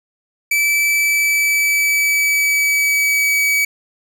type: tone with pitch glide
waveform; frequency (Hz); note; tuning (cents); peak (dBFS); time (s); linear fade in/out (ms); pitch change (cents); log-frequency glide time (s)
45% pulse; 2313 to 2277; D7 to C#7; -27 to +46; -13; 0.51-3.65; 5; -27; 0.82-3.4
effects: none